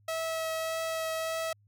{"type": "tone with vibrato", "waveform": "sawtooth", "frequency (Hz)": 647, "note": "E5", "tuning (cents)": -32, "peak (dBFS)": -27, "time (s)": [0.08, 1.53], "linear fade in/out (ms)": 5, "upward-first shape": "triangle", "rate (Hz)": 1.7, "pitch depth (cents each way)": 11, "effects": ["added 103 Hz sine -61 dBFS peak until 1.67 s"]}